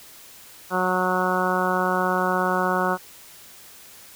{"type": "harmonic tone", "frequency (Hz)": 183.4, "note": "F#3", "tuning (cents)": -15, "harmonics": [1, 2, 3, 4, 5, 6, 7, 8], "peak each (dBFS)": [-28, -28, -28, -28, -28, -28, -28, -28], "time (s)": [0.7, 2.98], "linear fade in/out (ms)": 50, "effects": ["white hiss -46 dBFS RMS until 4.15 s"]}